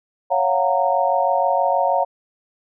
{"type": "chord", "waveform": "sine", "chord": "Gb major seventh", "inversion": "second", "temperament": "just", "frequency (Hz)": [555, 693.7, 740, 925], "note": ["Db5", "F5", "Gb5", "Bb5"], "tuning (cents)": [2, -12, 0, -14], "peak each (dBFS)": -21, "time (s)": [0.3, 2.05], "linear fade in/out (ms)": 20, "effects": []}